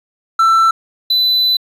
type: tone pair in turn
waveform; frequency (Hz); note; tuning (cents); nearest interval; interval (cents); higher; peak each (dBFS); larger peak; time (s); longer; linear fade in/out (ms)
triangle; 1335 / 4000; E6 / B7; +22 / +21; octave + perfect fifth; 1899; second; -6 / -9; first; 0.39-0.71 / 1.1-1.57; second; 5
effects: resampled to 32000 Hz + 8-bit